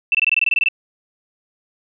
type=tone bursts; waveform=sine; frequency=2663 Hz; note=E7; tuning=17 cents sharp; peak=-12 dBFS; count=12; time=0.12-0.686 s; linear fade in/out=2 ms; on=27 ms; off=22 ms; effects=none